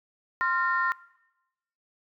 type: tone cluster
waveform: sine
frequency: 1046 / 1392 / 1825 Hz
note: C6 / F6 / A#6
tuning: -1 / -6 / -37 cents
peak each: -27 dBFS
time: 0.41-0.92 s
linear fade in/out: 0 ms
effects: noise-tail reverb RT60 0.9 s tail -20 dB re dry + tanh soft clip ceiling -14 dBFS